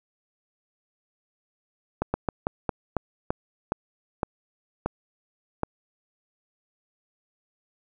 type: slowing click train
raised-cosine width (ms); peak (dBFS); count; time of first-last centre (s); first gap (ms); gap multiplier
1; -10; 11; 2.02-5.634; 120; 1.23
effects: none